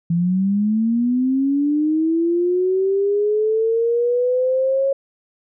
sine linear sweep, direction up, 166.3 to 550 Hz, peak -15 dBFS, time 0.1-4.93 s, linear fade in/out 5 ms, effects none

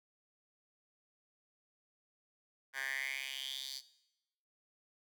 10% pulse tone with high-pass filter sweep, 134.7 Hz, C#3, 49 cents flat, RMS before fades -41 dBFS, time 2.73-3.82 s, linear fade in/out 50 ms, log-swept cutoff 1500 to 4600 Hz, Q 5.2, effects noise-tail reverb RT60 0.9 s tail -18 dB re dry

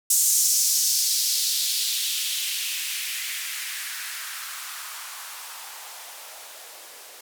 violet noise with band-pass filter sweep, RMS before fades -27 dBFS, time 0.1-7.21 s, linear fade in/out 5 ms, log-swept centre 7300 to 470 Hz, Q 2, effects none

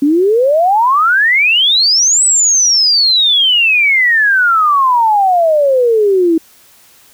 sine exponential two-way sweep, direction up then down, 274.4 to 8090 to 318.8 Hz, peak -7 dBFS, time 0.02-6.38 s, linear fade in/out 5 ms, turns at 2.24 s, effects white hiss -45 dBFS RMS until 7.13 s

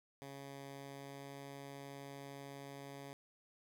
10% pulse tone with pitch glide, 138.59 to 139.47 Hz, C#3 to C#3, 0 to +11 cents, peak -40 dBFS, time 0.22-3.13 s, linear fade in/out 0 ms, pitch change +11 cents, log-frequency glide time 0.66-1.39 s, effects none

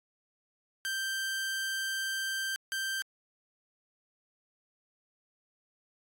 sawtooth tone bursts at uneven times, 1568 Hz, G6, in tune, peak -28 dBFS, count 2, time 0.85-2.56 / 2.72-3.02 s, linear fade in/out 0 ms, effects AAC 64 kbps

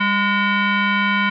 sine tone with frequency modulation, 622.3 Hz, D#5, in tune, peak -15 dBFS, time 0-1.3 s, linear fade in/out 10 ms, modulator 822 Hz, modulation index 2.5, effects none

